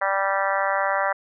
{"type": "harmonic tone", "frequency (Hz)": 195.4, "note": "G3", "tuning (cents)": -5, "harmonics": [3, 4, 5, 6, 7, 8, 9, 10], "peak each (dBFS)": [-26, -27, -28, -29, -29, -30, -31, -31], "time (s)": [0.01, 1.13], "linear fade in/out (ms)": 10, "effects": []}